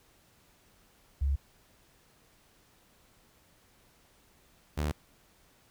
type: tone pair in turn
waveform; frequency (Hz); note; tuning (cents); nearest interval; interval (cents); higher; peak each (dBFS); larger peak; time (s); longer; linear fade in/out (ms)
sine / sawtooth; 69.3 / 75.13; C#2 / D2; 0 / +40; minor second; 140; second; -25; neither; 1.21-1.36 / 4.77-4.92; neither; 10
effects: pink hiss -64 dBFS RMS until 5.7 s